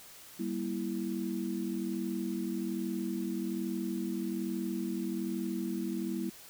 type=chord; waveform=sine; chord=E diminished; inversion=first; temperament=equal with one note detuned; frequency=196 / 237.2 / 329.6 Hz; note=G3 / Bb3 / E4; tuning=0 / +30 / 0 cents; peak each=-36 / -37 / -36 dBFS; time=0.39-6.3 s; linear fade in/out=10 ms; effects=white hiss -52 dBFS RMS until 6.49 s